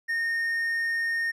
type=tone; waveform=triangle; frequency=1839 Hz; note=A#6; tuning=24 cents flat; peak=-23 dBFS; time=0.08-1.32 s; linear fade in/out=20 ms; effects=resampled to 32000 Hz